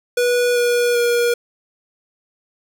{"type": "tone with pitch steps", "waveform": "square", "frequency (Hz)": [487.7, 482.4, 477.1], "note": ["B4", "B4", "A#4"], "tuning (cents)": [-22, -41, 40], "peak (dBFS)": -15, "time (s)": [0.17, 1.34], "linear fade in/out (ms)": 5, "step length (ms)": 390, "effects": []}